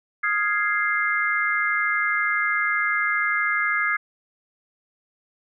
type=chord; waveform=sine; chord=F minor seventh; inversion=third; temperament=equal; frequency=1244.5 / 1396.9 / 1661.2 / 2093 Hz; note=Eb6 / F6 / Ab6 / C7; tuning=0 / 0 / 0 / 0 cents; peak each=-27 / -29 / -24 / -24 dBFS; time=0.23-3.97 s; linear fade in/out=10 ms; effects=none